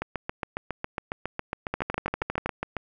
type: two click trains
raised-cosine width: 0.5 ms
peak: -12 / -14 dBFS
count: 10 / 21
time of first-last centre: 1.74-2.46 / 0.02-2.767 s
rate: 12.5 / 7.28 Hz
effects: none